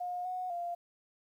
sine tone with pitch steps, 716 / 734 / 695 Hz, F5 / F#5 / F5, +43 / -14 / -9 cents, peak -34 dBFS, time 0-0.75 s, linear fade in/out 10 ms, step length 250 ms, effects 11-bit

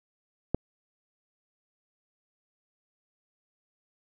click, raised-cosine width 2 ms, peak -11 dBFS, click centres 0.546 s, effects none

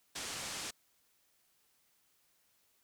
white low-pass noise, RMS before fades -42 dBFS, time 0.15-0.71 s, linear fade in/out 10 ms, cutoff 8400 Hz, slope 24 dB/octave, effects white hiss -73 dBFS RMS until 2.83 s

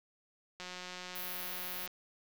click train, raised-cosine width 0.2 ms, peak -27 dBFS, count 232, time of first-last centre 0.6-1.876 s, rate 181 Hz
white high-pass noise, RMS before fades -42 dBFS, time 1.15-1.87 s, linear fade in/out 10 ms, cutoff 11000 Hz, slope 48 dB/octave
effects none

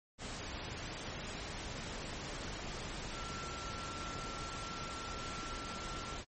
sine tone in noise, 1353 Hz, E6, 45 cents sharp, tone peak -46 dBFS, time 3.12-6.2 s, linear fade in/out 50 ms, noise pink, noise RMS -43 dBFS, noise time 0.18-6.25 s, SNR -6 dB, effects MP3 32 kbps

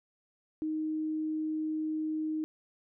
sine tone, 311.7 Hz, D#4, 3 cents sharp, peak -30 dBFS, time 0.62-2.44 s, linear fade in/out 0 ms, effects none

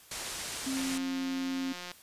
white low-pass noise, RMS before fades -39 dBFS, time 0.11-0.98 s, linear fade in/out 5 ms, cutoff 9400 Hz, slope 24 dB/octave
sine tone, 266.4 Hz, C4, 31 cents sharp, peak -31 dBFS, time 0.66-1.73 s, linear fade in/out 10 ms
click train, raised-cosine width 0.2 ms, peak -24 dBFS, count 205, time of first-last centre 0.77-1.916 s, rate 178 Hz
effects white hiss -56 dBFS RMS until 2.02 s + resampled to 32000 Hz

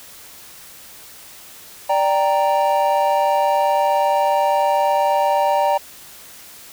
triangle chord, G minor, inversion second, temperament equal, 587.3 / 784 / 932.3 Hz, D5 / G5 / Bb5, 0 / 0 / 0 cents, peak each -17 dBFS, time 1.89-5.78 s, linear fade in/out 10 ms, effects white hiss -41 dBFS RMS until 6.72 s

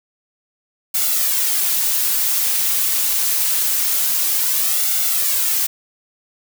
blue noise with flanger, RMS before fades -18 dBFS, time 0.94-5.67 s, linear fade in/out 10 ms, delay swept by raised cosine 1.4 to 6.1 ms, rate 0.25 Hz, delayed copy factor +0.6, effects none

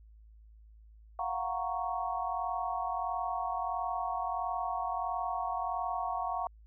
sine chord, Gb major seventh, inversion third, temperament equal, 698.5 / 740 / 932.3 / 1108.7 Hz, F5 / Gb5 / Bb5 / Db6, 0 / 0 / 0 / 0 cents, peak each -37 / -36 / -38 / -37 dBFS, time 1.19-6.47 s, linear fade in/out 2 ms, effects added 54 Hz sine -53 dBFS peak until 6.66 s

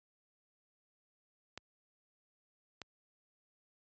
clicks, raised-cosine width 0.2 ms, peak -26 dBFS, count 2, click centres 1.576 / 2.817 s, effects high-pass 60 Hz 12 dB/octave + resampled to 16000 Hz

